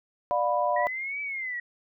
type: chord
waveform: sine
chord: B diminished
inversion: first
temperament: just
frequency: 592.7 / 711.2 / 987.8 Hz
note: D5 / F5 / B5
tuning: +16 / +31 / 0 cents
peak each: -27 dBFS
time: 0.31-0.87 s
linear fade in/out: 0 ms
type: exponential two-way sweep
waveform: sine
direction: up then down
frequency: 1898 to 2313 to 1898 Hz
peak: -30 dBFS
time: 0.76-1.6 s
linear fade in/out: 5 ms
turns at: 1.21 s
effects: none